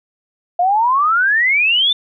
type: exponential sweep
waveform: sine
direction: up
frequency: 689 to 3600 Hz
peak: -11 dBFS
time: 0.59-1.93 s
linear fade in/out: 5 ms
effects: none